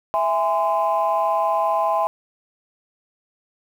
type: chord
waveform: sine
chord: E augmented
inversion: none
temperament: just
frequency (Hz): 659.3 / 824.1 / 1030.1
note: E5 / G#5 / B#5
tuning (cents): 0 / -14 / -27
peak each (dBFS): -21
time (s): 0.14-2.07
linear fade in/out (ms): 0
effects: tanh soft clip ceiling -10 dBFS + 8-bit